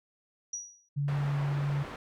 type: tone with exponential decay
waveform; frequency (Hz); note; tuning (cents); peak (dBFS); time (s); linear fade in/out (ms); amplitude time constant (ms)
sine; 5800; F#8; -35; -31; 0.53-0.89; 5; 77
type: tone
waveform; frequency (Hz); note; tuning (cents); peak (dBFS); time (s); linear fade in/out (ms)
sine; 142.7; D3; -49; -27; 0.96-1.84; 20
type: low-pass noise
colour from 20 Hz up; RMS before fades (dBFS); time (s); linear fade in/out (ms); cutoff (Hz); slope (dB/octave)
white; -42; 1.08-1.96; 2; 1300; 12
effects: none